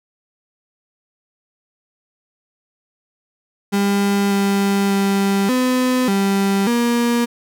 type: tone with pitch steps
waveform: 35% pulse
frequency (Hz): 200.3 / 198.6 / 197.4 / 253.6 / 196.9 / 237.4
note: G3 / G3 / G3 / B3 / G3 / A#3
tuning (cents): +38 / +23 / +12 / +46 / +8 / +32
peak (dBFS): -13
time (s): 3.72-7.26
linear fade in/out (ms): 20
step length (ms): 590
effects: none